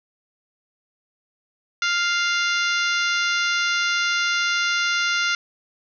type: harmonic tone with a mistuned harmonic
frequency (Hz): 698.5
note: F5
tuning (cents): 0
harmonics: 2 / 3 / 4 / 5 / 6 / 7 / 8 / 9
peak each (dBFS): -22 / -26 / -28 / -30 / -32 / -33 / -34 / -35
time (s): 1.82-5.35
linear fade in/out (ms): 2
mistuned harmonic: 6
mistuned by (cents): -15
effects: none